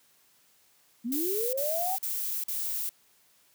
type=linear sweep; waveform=sine; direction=up; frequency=220.7 to 784 Hz; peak=-29 dBFS; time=1.04-1.97 s; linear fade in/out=20 ms
type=noise bursts; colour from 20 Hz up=violet; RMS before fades=-32 dBFS; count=4; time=1.12-2.892 s; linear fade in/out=2 ms; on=410 ms; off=44 ms
effects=white hiss -64 dBFS RMS until 3.54 s + high-pass 80 Hz 12 dB/octave